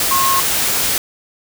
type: tone in noise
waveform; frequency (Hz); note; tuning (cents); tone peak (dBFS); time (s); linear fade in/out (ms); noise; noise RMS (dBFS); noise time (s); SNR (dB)
sine; 1079; C#6; -47; -14; 0.11-0.4; 2; white; -17; 0-0.98; 0
effects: none